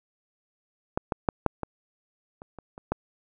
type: clicks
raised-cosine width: 1 ms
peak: -11 / -12 / -7 / -6 / -16 / -28 / -27 / -27 / -11 dBFS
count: 9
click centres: 0.975 / 1.122 / 1.288 / 1.463 / 1.633 / 2.419 / 2.587 / 2.779 / 2.92 s
effects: none